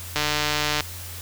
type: click train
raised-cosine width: 0.2 ms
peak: -5 dBFS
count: 98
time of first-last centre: 0.16-0.807 s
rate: 150 Hz
effects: added 88 Hz sine -37 dBFS peak until 1.21 s + white hiss -38 dBFS RMS until 1.21 s